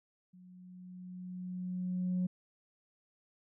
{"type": "tone with level ramp", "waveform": "sine", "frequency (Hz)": 181.8, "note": "F#3", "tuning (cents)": -30, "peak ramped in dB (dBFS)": [-54, -27], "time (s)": [0.33, 2.27], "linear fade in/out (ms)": 10, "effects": ["tanh soft clip ceiling -27 dBFS"]}